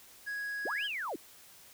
triangle tone, 1661.2 Hz, G#6, in tune, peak -33 dBFS, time 0.26-0.88 s, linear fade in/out 20 ms
sine linear two-way sweep, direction up then down, 239.2 to 3236 to 239.2 Hz, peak -34 dBFS, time 0.65-1.16 s, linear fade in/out 5 ms, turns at 0.85 s
effects white hiss -56 dBFS RMS until 1.73 s

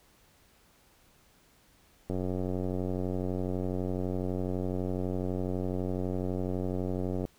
click train, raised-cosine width 2 ms, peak -20 dBFS, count 475, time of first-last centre 2.1-7.252 s, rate 92 Hz, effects pink hiss -63 dBFS RMS until 7.38 s

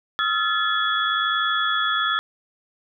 sine tone cluster, 1274 / 1375 / 1726 / 3373 Hz, D#6 / F6 / A6 / G#7, +41 / -27 / -34 / +26 cents, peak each -25 dBFS, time 0.19-2.19 s, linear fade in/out 0 ms, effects none

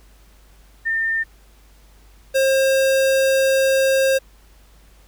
sine / square tone pair in turn, 1807 / 534.7 Hz, A6 / C5, +46 / +37 cents, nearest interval octave + major sixth, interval 2109 cents, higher first, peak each -18 / -15 dBFS, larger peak second, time 0.85-1.24 / 2.34-4.19 s, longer second, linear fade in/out 20 ms, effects added 50 Hz sine -48 dBFS peak until 5.07 s + pink hiss -55 dBFS RMS until 5.07 s

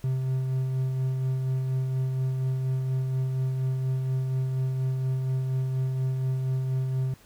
triangle tone with tremolo, 130.81 Hz, C3, in tune, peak -21 dBFS, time 0.04-7.14 s, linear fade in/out 2 ms, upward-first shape sine, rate 4.2 Hz, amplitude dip 30%, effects pink hiss -56 dBFS RMS until 7.25 s

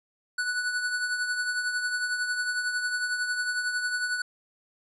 square tone with tremolo, 1480 Hz, F#6, in tune, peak -25 dBFS, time 0.38-4.22 s, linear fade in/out 5 ms, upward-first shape triangle, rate 11 Hz, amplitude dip 55%, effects resampled to 24000 Hz

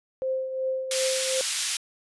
sine tone with tremolo, 523.3 Hz, C5, in tune, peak -23 dBFS, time 0.22-1.41 s, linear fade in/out 0 ms, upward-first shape triangle, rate 2.7 Hz, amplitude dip 60%
white band-pass noise, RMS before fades -28 dBFS, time 0.91-1.77 s, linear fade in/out 2 ms, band 2100 to 9000 Hz, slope 12 dB/octave
effects resampled to 24000 Hz

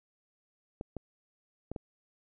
clicks, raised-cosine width 2 ms, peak -24 dBFS, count 4, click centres 0.811 / 0.967 / 1.716 / 1.762 s, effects none

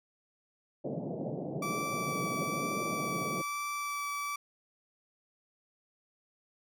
pink band-pass noise, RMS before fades -37 dBFS, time 0.84-3.42 s, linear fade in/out 10 ms, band 130 to 690 Hz, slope 48 dB/octave
30% pulse tone with vibrato, 1158 Hz, D6, 25 cents flat, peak -31 dBFS, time 1.62-4.36 s, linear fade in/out 5 ms, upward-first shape sine, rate 1.1 Hz, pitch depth 9 cents each way
effects none

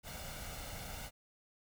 pink noise with comb filter, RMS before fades -45 dBFS, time 0.03-1.11 s, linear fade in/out 50 ms, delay 1.4 ms, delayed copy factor +0.6, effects none

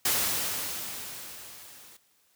white noise with level ramp, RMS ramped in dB -25 to -52 dBFS, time 0.05-1.97 s, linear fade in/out 5 ms, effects white hiss -67 dBFS RMS until 2.35 s + high-pass 60 Hz 12 dB/octave

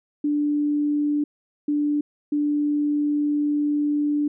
sine tone bursts at uneven times, 294 Hz, D4, 2 cents sharp, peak -19 dBFS, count 3, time 0.24-1.24 / 1.68-2.01 / 2.32-4.28 s, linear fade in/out 5 ms, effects none

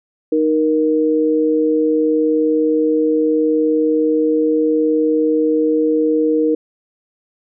sine tone pair together, 309.7 / 470.4 Hz, D#4 / A#4, -8 / +16 cents, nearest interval perfect fifth, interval 724 cents, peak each -15 dBFS, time 0.32-6.55 s, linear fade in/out 5 ms, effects none

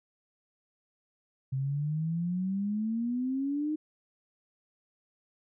sine exponential sweep, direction up, 130.81 to 311.1 Hz, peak -28 dBFS, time 1.52-3.76 s, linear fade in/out 10 ms, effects none

